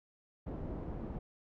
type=low-pass noise; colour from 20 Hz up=pink; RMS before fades=-41 dBFS; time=0.46-1.19 s; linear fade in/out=10 ms; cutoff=540 Hz; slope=12 dB/octave; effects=none